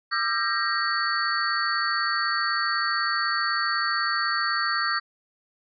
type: tone cluster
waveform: sine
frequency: 1194 / 1350 / 1590 / 1883 / 4484 Hz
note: D6 / E6 / G6 / A#6 / C#8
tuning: +28 / +41 / +24 / +17 / +19 cents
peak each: -29 dBFS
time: 0.11-5 s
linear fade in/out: 20 ms
effects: none